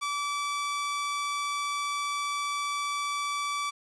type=tone; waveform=sawtooth; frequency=1155 Hz; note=D6; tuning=29 cents flat; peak=-25 dBFS; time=0.01-3.71 s; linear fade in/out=20 ms; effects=resampled to 22050 Hz + 10-bit